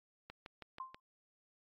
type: click train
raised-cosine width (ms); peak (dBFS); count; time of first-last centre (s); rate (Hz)
0.3; -32; 5; 0.3-0.945; 6.2
type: tone with exponential decay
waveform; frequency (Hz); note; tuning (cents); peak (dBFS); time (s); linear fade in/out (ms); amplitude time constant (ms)
sine; 1046.5; C6; 0; -38; 0.8-1; 2; 43
effects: AAC 48 kbps